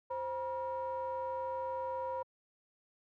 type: ring-modulated tone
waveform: triangle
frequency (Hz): 218.1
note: A3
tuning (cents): -15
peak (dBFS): -30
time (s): 0.1-2.23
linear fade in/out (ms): 10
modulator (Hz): 743
effects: high-pass 100 Hz 12 dB/octave